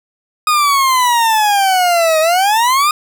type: exponential two-way sweep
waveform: 40% pulse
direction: down then up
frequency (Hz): 1244.5 to 622.3 to 1244.5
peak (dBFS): -9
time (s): 0.47-2.91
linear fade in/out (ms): 2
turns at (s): 2.2
effects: 7-bit